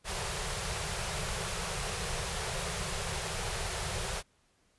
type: band-stop noise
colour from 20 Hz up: pink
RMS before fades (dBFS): -35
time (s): 0.04-4.23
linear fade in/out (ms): 50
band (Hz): 190 to 370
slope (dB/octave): 96
effects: pink hiss -70 dBFS RMS until 4.78 s + resampled to 24000 Hz